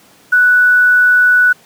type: tone with quantisation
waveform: sine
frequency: 1480 Hz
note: F#6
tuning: in tune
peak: -6 dBFS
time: 0.32-1.53 s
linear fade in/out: 10 ms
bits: 6
effects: pink hiss -46 dBFS RMS until 1.65 s + high-pass 150 Hz 12 dB/octave